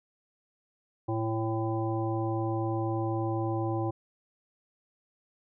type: harmonic tone with a mistuned harmonic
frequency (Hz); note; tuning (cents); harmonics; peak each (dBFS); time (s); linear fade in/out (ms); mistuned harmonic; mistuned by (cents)
112; A2; +31; 1 / 3 / 5 / 7 / 9; -31 / -31 / -38 / -36 / -41; 1.08-3.91; 10; 5; -26
effects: none